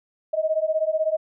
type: beating tone pair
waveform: sine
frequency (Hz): 622 / 638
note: D#5 / D#5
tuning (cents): -1 / +43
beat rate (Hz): 16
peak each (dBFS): -23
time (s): 0.33-1.17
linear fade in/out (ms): 10
effects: none